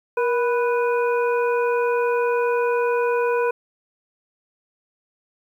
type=harmonic tone with a mistuned harmonic; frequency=493.9 Hz; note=B4; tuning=in tune; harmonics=1 / 2 / 3 / 5; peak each=-19 / -25 / -29 / -33 dBFS; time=0.17-3.51 s; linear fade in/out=5 ms; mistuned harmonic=1; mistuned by=-67 cents; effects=9-bit